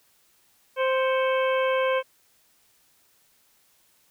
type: harmonic tone with a mistuned harmonic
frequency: 523.3 Hz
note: C5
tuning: in tune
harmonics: 1 / 2 / 3 / 4 / 5 / 6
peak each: -22 / -28 / -32 / -34 / -36 / -38 dBFS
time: 0.76-2.03 s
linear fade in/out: 50 ms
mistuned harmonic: 4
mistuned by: +100 cents
effects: white hiss -63 dBFS RMS until 4.1 s